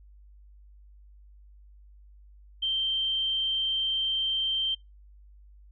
sine tone, 3136 Hz, G7, in tune, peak -25 dBFS, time 2.62-4.75 s, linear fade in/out 10 ms, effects noise-tail reverb RT60 0.2 s tail -26 dB re dry + added 50 Hz sine -50 dBFS peak until 5.71 s

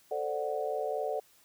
sine chord, D dominant seventh, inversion second, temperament equal with one note detuned, 441.8 / 523.3 / 587.3 / 740 Hz, A4 / C5 / D5 / F#5, +7 / 0 / 0 / 0 cents, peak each -35 / -38 / -35 / -36 dBFS, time 0.11-1.2 s, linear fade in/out 5 ms, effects white hiss -63 dBFS RMS until 1.44 s

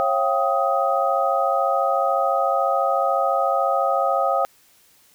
sine tone cluster, 544 / 686 / 780 / 1255 Hz, C#5 / F5 / G5 / D#6, -33 / -31 / -9 / +15 cents, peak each -23 dBFS, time 0-4.45 s, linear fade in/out 0 ms, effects white hiss -56 dBFS RMS until 5.14 s

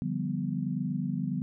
sine chord, G dominant seventh, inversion second, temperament equal, 146.83 / 174.61 / 196 / 246.9 Hz, D3 / F3 / G3 / B3, 0 / 0 / 0 / 0 cents, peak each -34 dBFS, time 0.02-1.42 s, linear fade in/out 0 ms, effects none

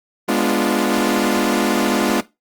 sawtooth chord, G# diminished seventh, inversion none, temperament equal, 207.7 / 246.9 / 293.7 / 349.2 Hz, G#3 / B3 / D4 / F4, 0 / 0 / 0 / 0 cents, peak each -17 dBFS, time 0.28-2.21 s, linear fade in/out 10 ms, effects noise-tail reverb RT60 0.2 s tail -17 dB re dry + Opus 24 kbps

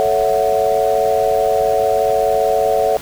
sine chord, F# minor seventh, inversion first, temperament equal, 440 / 554.4 / 659.3 / 740 Hz, A4 / C#5 / E5 / F#5, 0 / 0 / 0 / 0 cents, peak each -18 dBFS, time 0-2.97 s, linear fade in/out 0 ms, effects pink hiss -33 dBFS RMS until 3.01 s

